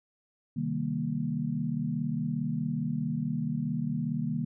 sine chord, C minor seventh, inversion none, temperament equal, 130.81 / 155.56 / 196 / 233.1 Hz, C3 / Eb3 / G3 / Bb3, 0 / 0 / 0 / 0 cents, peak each -37 / -32 / -36 / -32 dBFS, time 0.56-4.45 s, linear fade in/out 10 ms, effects none

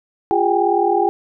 sine tone cluster, 349.2 / 407 / 774 / 813 Hz, F4 / G#4 / G5 / G#5, 0 / -35 / -22 / -37 cents, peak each -19 dBFS, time 0.31-1.09 s, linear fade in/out 0 ms, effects none

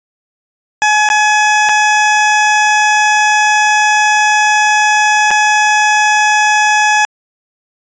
20% pulse tone with dropouts, 846 Hz, G#5, 32 cents sharp, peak -3 dBFS, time 0.82-7.05 s, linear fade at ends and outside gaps 0 ms, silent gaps 1.089-1.101 / 1.689-1.693 / 5.307-5.312 s, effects resampled to 16000 Hz

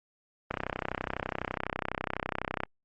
click train, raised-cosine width 0.5 ms, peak -15 dBFS, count 69, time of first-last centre 0.51-2.635 s, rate 32 Hz, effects Opus 24 kbps

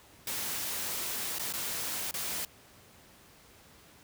white noise with dropouts, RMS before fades -35 dBFS, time 0.27-2.45 s, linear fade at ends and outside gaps 2 ms, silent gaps 1.385-1.395 / 1.526-1.536 / 2.111-2.14 s, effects pink hiss -57 dBFS RMS until 4.03 s + high-pass 60 Hz 12 dB/octave

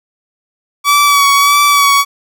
sawtooth tone with vibrato, 1140 Hz, C#6, 48 cents sharp, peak -3 dBFS, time 0.84-2.05 s, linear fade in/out 50 ms, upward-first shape sine, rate 1.6 Hz, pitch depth 29 cents each way, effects none

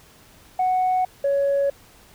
sine tone pair in turn, 740 / 558.9 Hz, F#5 / C#5, 0 / +14 cents, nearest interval perfect fourth, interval 486 cents, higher first, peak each -16 / -16 dBFS, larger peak neither, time 0.59-1.05 / 1.24-1.7 s, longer neither, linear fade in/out 5 ms, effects tanh soft clip ceiling -15 dBFS + pink hiss -51 dBFS RMS until 2.14 s

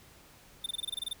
square tone bursts, 3584 Hz, A7, 31 cents sharp, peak -32 dBFS, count 11, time 0.64-1.132 s, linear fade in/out 5 ms, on 22 ms, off 25 ms, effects pink hiss -57 dBFS RMS until 1.2 s

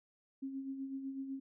sine tone with tremolo, 270 Hz, C#4, 45 cents flat, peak -37 dBFS, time 0.42-1.4 s, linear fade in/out 10 ms, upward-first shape sine, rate 8 Hz, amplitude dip 50%, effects none

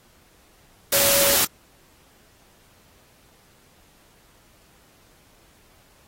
sine tone in noise, 560 Hz, C#5, 18 cents sharp, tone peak -25 dBFS, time 0.93-1.35 s, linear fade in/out 5 ms, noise white, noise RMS -19 dBFS, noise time 0.92-1.45 s, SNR -9 dB, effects pink hiss -57 dBFS RMS until 6.07 s + AAC 48 kbps

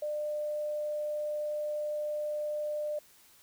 sine tone, 599 Hz, D5, 34 cents sharp, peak -31 dBFS, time 0.02-2.99 s, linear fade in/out 5 ms, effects white hiss -60 dBFS RMS until 3.42 s

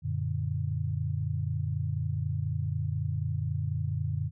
sine chord, Gb augmented, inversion none, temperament equal, 92.5 / 116.54 / 146.83 Hz, Gb2 / Bb2 / D3, 0 / 0 / 0 cents, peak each -32 / -33 / -32 dBFS, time 0.02-4.31 s, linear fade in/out 50 ms, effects none

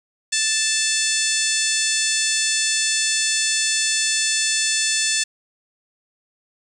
harmonic tone with a mistuned harmonic, 880 Hz, A5, in tune, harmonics 2 / 3 / 4 / 5 / 6 / 7 / 8 / 9 / 10, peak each -27 / -27 / -27 / -27 / -27 / -27 / -27 / -27 / -27 dBFS, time 0.32-5.24 s, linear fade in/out 10 ms, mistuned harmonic 9, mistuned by -46 cents, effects 8-bit

